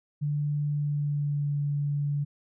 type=tone with pitch glide; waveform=sine; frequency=146.83 to 144.39 Hz; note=D3 to D3; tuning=0 to -29 cents; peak=-25 dBFS; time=0.21-2.25 s; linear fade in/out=20 ms; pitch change=-29 cents; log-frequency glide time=0.7-1.54 s; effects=none